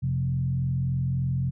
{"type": "tone with frequency modulation", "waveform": "sine", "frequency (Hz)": 131.1, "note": "C3", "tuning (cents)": 4, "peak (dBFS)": -23, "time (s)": [0.02, 1.51], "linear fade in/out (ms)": 20, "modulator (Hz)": 43.4, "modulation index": 0.72, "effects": []}